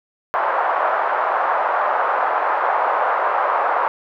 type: band-pass noise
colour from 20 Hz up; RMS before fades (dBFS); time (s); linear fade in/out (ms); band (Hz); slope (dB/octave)
white; -19; 0.34-3.88; 0; 610 to 1200; 24
effects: none